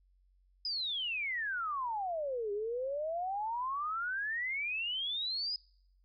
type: exponential two-way sweep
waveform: sine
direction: down then up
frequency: 5060 to 399.8 to 5060 Hz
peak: -33 dBFS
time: 0.65-5.56 s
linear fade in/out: 2 ms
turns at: 2.52 s
effects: noise-tail reverb RT60 0.7 s tail -26 dB re dry + added 46 Hz sine -65 dBFS peak until 6.04 s

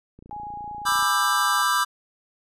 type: click train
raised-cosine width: 3 ms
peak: -33 dBFS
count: 25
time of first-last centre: 0.19-1.026 s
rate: 28.7 Hz
type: tone with vibrato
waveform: sine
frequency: 830.6 Hz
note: G#5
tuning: in tune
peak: -32 dBFS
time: 0.31-1.62 s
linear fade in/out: 0 ms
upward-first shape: triangle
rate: 3.1 Hz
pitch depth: 9 cents each way
type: chord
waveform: square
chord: E minor seventh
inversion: second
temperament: just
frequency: 988.9 / 1186.7 / 1318.5 / 1582.2 Hz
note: B5 / D6 / E6 / G6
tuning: +2 / +18 / 0 / +16 cents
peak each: -27 / -24 / -27 / -26 dBFS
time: 0.85-1.85 s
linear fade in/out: 20 ms
effects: resampled to 32000 Hz

